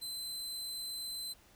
sawtooth tone, 4062 Hz, B7, 48 cents sharp, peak -36 dBFS, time 0.01-1.34 s, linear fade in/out 20 ms, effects pink hiss -63 dBFS RMS until 1.55 s

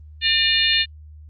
harmonic tone with a mistuned harmonic, 601 Hz, D5, 40 cents sharp, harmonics 3 / 4 / 5 / 6 / 7, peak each -23 / -24 / -21 / -21 / -22 dBFS, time 0.21-0.86 s, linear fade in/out 50 ms, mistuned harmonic 5, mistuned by -78 cents, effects added 76 Hz sine -39 dBFS peak until 1.29 s + Opus 24 kbps

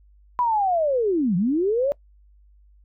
sine linear two-way sweep, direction down then up, 1000 to 164.6 to 584 Hz, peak -18 dBFS, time 0.39-1.92 s, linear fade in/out 0 ms, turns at 1.36 s, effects noise-tail reverb RT60 0.1 s tail -22 dB re dry + added 50 Hz sine -51 dBFS peak until 2.84 s

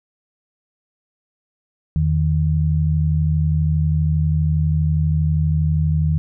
sine tone pair together, 82.5 / 154.93 Hz, E2 / D#3, +2 / -7 cents, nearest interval major seventh, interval 1091 cents, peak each -18 / -17 dBFS, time 1.96-6.18 s, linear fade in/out 0 ms, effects none

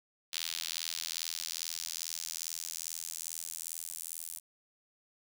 square tone with high-pass filter sweep, 41.2 Hz, E1, in tune, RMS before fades -40 dBFS, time 0.32-4.4 s, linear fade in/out 20 ms, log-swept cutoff 3700 to 9400 Hz, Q 1.6, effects none

